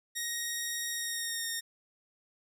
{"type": "tone with pitch glide", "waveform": "10% pulse", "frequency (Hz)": [1876, 1842.7], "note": ["A#6", "A#6"], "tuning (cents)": [11, -21], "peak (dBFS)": -24, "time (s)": [0.15, 1.61], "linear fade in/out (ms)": 20, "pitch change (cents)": -32, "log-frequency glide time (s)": [0.91, 1.46], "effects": []}